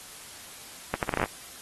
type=accelerating click train; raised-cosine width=0.5 ms; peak=-11 dBFS; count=9; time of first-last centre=0.94-1.24 s; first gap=88 ms; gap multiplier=0.73; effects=white hiss -45 dBFS RMS until 1.61 s + AAC 32 kbps